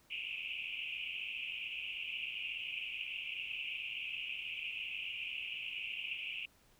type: band-pass noise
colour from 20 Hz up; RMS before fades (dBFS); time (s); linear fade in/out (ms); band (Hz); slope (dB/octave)
white; -42; 0.1-6.46; 10; 2400 to 2900; 96
effects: pink hiss -68 dBFS RMS until 6.79 s